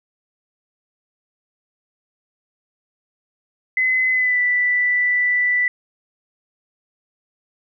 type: tone with pitch glide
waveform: sine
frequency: 2032 to 1976.4 Hz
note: B6 to B6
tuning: +49 to +1 cents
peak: -15 dBFS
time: 3.77-5.68 s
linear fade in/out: 2 ms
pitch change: -48 cents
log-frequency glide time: 4.12-4.4 s
effects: none